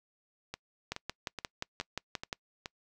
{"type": "two click trains", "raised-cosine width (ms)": 0.2, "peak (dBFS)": [-17, -21], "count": [9, 6], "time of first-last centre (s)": [[0.92, 2.328], [0.54, 2.659]], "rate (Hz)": [5.68, 2.36], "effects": ["noise-tail reverb RT60 0.1 s tail -26 dB re dry"]}